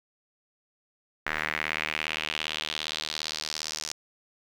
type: tone with band-pass filter sweep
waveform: sawtooth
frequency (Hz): 77.4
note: D#2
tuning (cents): -9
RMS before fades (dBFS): -33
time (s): 1.26-3.92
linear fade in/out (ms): 5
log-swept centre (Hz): 1800 to 5800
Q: 2.8
effects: 9-bit